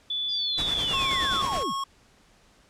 sine tone, 3465 Hz, A7, 27 cents flat, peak -26 dBFS, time 0.1-1.42 s, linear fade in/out 5 ms
sine linear sweep, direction down, 4961 to 94.3 Hz, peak -30 dBFS, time 0.28-1.74 s, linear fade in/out 50 ms
pink noise with tremolo, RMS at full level -32 dBFS, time 0.57-1.64 s, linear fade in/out 20 ms, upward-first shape sine, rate 9.4 Hz, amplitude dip 50%
square tone with pitch glide, 1081 to 1093.6 Hz, C#6 to C#6, -44 to -24 cents, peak -28 dBFS, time 0.93-1.84 s, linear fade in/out 5 ms, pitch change +20 cents, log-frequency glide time 1.19-1.41 s
effects pink hiss -59 dBFS RMS until 2.69 s + low-pass 8000 Hz 12 dB/octave

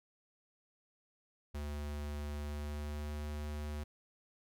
square tone with pitch glide, 73.42 to 74.57 Hz, D2 to D2, 0 to +27 cents, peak -39 dBFS, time 1.54-3.84 s, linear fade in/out 10 ms, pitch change +27 cents, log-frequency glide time 2.36-3.21 s, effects none

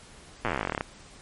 slowing click train, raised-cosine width 0.5 ms, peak -12 dBFS, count 22, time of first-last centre 0.45-0.809 s, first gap 8 ms, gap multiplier 1.07, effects pink hiss -50 dBFS RMS until 1.21 s + MP3 48 kbps

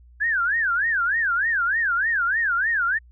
sine tone with vibrato, 1603 Hz, G6, 38 cents sharp, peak -19 dBFS, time 0.2-2.99 s, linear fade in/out 20 ms, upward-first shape sine, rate 3.3 Hz, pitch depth 270 cents each way, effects added 60 Hz sine -47 dBFS peak until 3.11 s

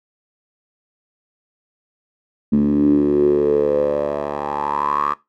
10% pulse tone with band-pass filter sweep, 72.7 Hz, D2, 17 cents flat, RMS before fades -17 dBFS, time 2.52-5.14 s, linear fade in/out 10 ms, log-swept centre 230 to 1200 Hz, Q 7.9, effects noise-tail reverb RT60 0.2 s tail -18 dB re dry

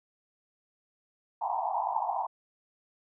white band-pass noise, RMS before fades -31 dBFS, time 1.41-2.27 s, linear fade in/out 10 ms, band 690 to 1000 Hz, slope 96 dB/octave, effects none

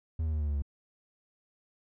triangle tone with pitch steps, 80.5 / 78.48 / 76.51 / 74.59 / 72.72 / 70.89 Hz, E2 / D#2 / D#2 / D2 / D2 / C#2, -41 / +15 / -29 / +27 / -16 / +39 cents, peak -26 dBFS, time 0.19-0.622 s, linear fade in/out 5 ms, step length 72 ms, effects none

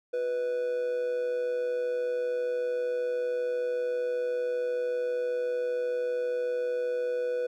triangle tone with amplitude modulation, 493.9 Hz, B4, in tune, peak -23 dBFS, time 0.13-7.47 s, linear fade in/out 10 ms, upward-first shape sine, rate 133 Hz, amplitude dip 45%, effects none

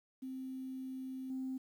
sine tone with level steps, 261.6 Hz, C4, in tune, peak -40 / -36 dBFS, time 0.22-1.58 s, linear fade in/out 10 ms, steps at 1.3 s, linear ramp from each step 2 ms, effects tanh soft clip ceiling -33 dBFS + 11-bit

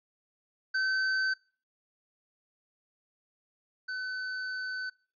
square tone pair in turn, 1535 / 1513 Hz, G6 / F#6, -37 / +38 cents, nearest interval unison, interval 25 cents, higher first, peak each -27 / -34 dBFS, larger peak first, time 0.74-1.34 / 3.88-4.9 s, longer second, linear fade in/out 10 ms, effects noise-tail reverb RT60 0.4 s tail -24 dB re dry + resampled to 11025 Hz

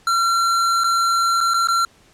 square tone with dropouts, 1364 Hz, F6, 41 cents flat, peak -16 dBFS, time 0.07-1.85 s, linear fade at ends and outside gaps 2 ms, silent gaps 0.837-0.842 / 1.406-1.41 / 1.537-1.542 / 1.673-1.685 s, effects pink hiss -53 dBFS RMS until 2.13 s + low-pass 9000 Hz 12 dB/octave

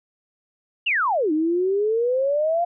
sine exponential two-way sweep, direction down then up, 2960 to 301.8 to 706 Hz, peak -18 dBFS, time 0.86-2.65 s, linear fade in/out 10 ms, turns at 1.32 s, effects none

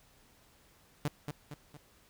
sawtooth tone with echo, 146.83 Hz, D3, in tune, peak -26 dBFS, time 1.05-1.08 s, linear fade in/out 0 ms, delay 230 ms, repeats 3, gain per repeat -6 dB, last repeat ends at 1.77 s, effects pink hiss -64 dBFS RMS until 2.09 s

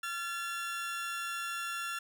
30% pulse tone pair together, 1371 / 1727 Hz, F6 / A6, -32 / -33 cents, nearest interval major third, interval 399 cents, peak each -34 / -38 dBFS, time 0.03-1.99 s, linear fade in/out 5 ms, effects none

